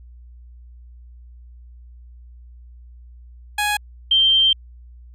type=tone pair in turn; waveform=15% pulse / sine; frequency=833 / 3145 Hz; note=G#5 / G7; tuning=+5 / +5 cents; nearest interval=octave + major seventh; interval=2300 cents; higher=second; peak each=-12 dBFS; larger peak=neither; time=3.58-3.77 / 4.11-4.53 s; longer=second; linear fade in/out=5 ms; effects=added 60 Hz sine -40 dBFS peak until 5.14 s + resampled to 32000 Hz